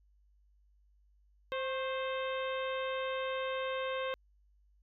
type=harmonic tone with a mistuned harmonic; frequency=523.3 Hz; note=C5; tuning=in tune; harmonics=1 / 2 / 3 / 4 / 5 / 6 / 7; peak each=-35 / -40 / -44 / -46 / -46 / -48 / -49 dBFS; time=1.52-4.14 s; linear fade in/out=0 ms; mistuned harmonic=2; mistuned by=+52 cents; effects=added 50 Hz sine -64 dBFS peak until 4.82 s